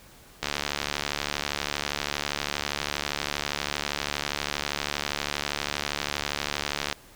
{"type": "click train", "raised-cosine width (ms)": 0.2, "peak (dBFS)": -9, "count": 472, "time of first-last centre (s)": [0.43, 6.927], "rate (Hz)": 72.5, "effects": ["pink hiss -52 dBFS RMS until 7.15 s"]}